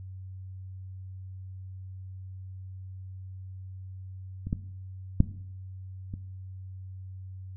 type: clicks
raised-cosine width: 5 ms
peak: -23 / -14 / -6 / -24 dBFS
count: 4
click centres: 4.47 / 4.529 / 5.204 / 6.139 s
effects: noise-tail reverb RT60 0.7 s tail -17 dB re dry + added 94 Hz sine -39 dBFS peak until 7.56 s